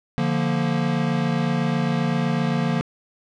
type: chord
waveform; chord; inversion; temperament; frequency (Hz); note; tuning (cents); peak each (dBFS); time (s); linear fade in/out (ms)
square; Bb major; first; equal; 146.83 / 174.61 / 233.1; D3 / F3 / Bb3; 0 / 0 / 0; -25; 0.18-2.81; 0
effects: low-pass 4000 Hz 12 dB/octave